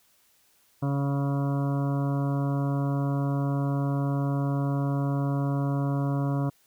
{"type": "harmonic tone", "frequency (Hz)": 140, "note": "C#3", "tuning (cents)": 18, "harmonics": [1, 2, 3, 4, 5, 7, 8, 9, 10], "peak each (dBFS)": [-25, -30, -41, -38, -39, -41, -43, -46, -49], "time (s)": [0.82, 6.5], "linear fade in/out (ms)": 10, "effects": ["white hiss -64 dBFS RMS until 6.66 s"]}